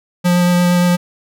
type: tone with vibrato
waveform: square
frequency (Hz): 176.9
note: F3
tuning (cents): +23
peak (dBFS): -11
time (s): 0.24-0.97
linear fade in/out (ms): 20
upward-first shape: sine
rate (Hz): 8.6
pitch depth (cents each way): 9
effects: none